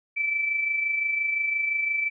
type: tone with amplitude modulation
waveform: sine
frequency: 2321 Hz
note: D7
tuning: 21 cents flat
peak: -21 dBFS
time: 0.16-2.1 s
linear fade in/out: 20 ms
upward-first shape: sine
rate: 25.8 Hz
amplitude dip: 45%
effects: none